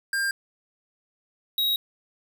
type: tone pair in turn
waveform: square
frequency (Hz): 1599 / 3812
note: G6 / A#7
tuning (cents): +34 / +38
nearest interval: octave + minor third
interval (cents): 1504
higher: second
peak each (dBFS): -24 / -22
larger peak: second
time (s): 0.13-0.31 / 1.58-1.76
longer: neither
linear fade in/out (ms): 2
effects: none